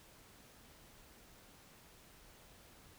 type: silence
effects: pink hiss -61 dBFS RMS until 2.98 s